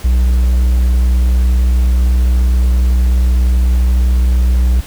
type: tone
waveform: triangle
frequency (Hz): 61.74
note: B1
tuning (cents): 0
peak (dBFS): -6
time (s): 0.04-4.81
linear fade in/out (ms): 10
effects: pink hiss -34 dBFS RMS until 4.86 s